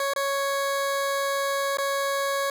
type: tone with dropouts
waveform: 20% pulse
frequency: 554.4 Hz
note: C#5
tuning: in tune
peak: -19 dBFS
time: 0-2.5 s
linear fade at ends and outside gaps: 2 ms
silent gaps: 0.136-0.161 / 1.772-1.784 s
effects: none